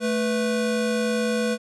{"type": "tone pair together", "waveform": "square", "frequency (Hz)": [219.6, 493], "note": ["A3", "B4"], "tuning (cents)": [-3, -3], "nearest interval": "octave + major second", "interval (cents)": 1400, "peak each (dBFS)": -25, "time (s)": [0, 1.58], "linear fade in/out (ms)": 50, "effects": ["resampled to 24000 Hz"]}